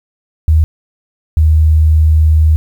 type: tone pair in turn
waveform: sine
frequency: 78.4 / 78.12 Hz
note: D#2 / D#2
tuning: +14 / +8 cents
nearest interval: unison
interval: 6 cents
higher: first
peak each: -5 dBFS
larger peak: neither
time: 0.48-0.64 / 1.37-2.56 s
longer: second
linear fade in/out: 0 ms
effects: 7-bit